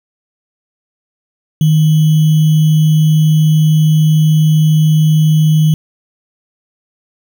sine tone with sample-and-hold, 155.5 Hz, D#3, 1 cent flat, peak -6 dBFS, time 1.61-5.74 s, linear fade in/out 2 ms, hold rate 3150 Hz, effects none

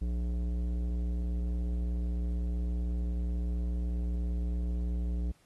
sine tone with tanh clipping, 59.5 Hz, A#1, 36 cents sharp, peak -31 dBFS, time 0.01-5.32 s, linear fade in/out 10 ms, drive 13 dB, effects pink hiss -67 dBFS RMS until 5.45 s + AAC 32 kbps

